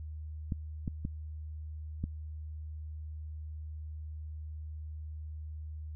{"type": "clicks", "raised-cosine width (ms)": 5, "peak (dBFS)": -21, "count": 4, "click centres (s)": [0.522, 0.878, 1.051, 2.04], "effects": ["added 77 Hz sine -39 dBFS peak until 5.95 s"]}